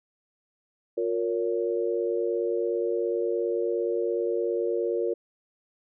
sine tone cluster, 355.2 / 464.8 / 562 Hz, F4 / A#4 / C#5, +29 / -5 / +24 cents, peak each -28 / -27 / -32 dBFS, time 0.97-5.14 s, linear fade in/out 10 ms, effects none

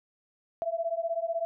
sine beating tone pair, 659.3 / 675.3 Hz, E5 / E5, 0 / +42 cents, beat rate 16 Hz, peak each -31 dBFS, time 0.62-1.45 s, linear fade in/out 0 ms, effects none

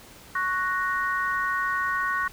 sine chord, F# major, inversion second, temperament equal, 1108.7 / 1480 / 1864.7 Hz, C#6 / F#6 / A#6, 0 / 0 / 0 cents, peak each -27 / -28 / -29 dBFS, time 0.35-2.28 s, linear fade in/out 5 ms, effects pink hiss -48 dBFS RMS until 2.32 s

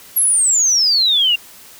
sine exponential sweep, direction down, 11580 to 2743 Hz, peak -11 dBFS, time 0.16-1.36 s, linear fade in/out 10 ms, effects white hiss -41 dBFS RMS until 1.79 s

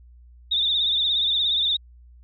sine tone with vibrato, 3636 Hz, A#7, 44 cents flat, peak -19 dBFS, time 0.51-1.77 s, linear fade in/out 10 ms, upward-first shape triangle, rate 17 Hz, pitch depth 88 cents each way, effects added 60 Hz sine -46 dBFS peak until 2.23 s

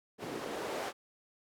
white noise with band-pass filter sweep, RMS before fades -39 dBFS, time 0.18-0.93 s, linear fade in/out 50 ms, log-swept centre 290 to 630 Hz, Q 1.2, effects none

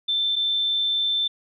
sine tone pair in turn, 3548 / 3548 Hz, A7 / A7, +14 / +14 cents, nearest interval unison, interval 0 cents, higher neither, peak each -20 dBFS, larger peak neither, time 0.08-0.36 / 0.36-1.28 s, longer second, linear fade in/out 10 ms, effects none

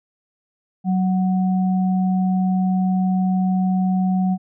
sine tone pair together, 186.93 / 740 Hz, F#3 / F#5, +18 / 0 cents, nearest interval 2 octaves, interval 2382 cents, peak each -16 / -28 dBFS, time 0.84-4.38 s, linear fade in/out 50 ms, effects none

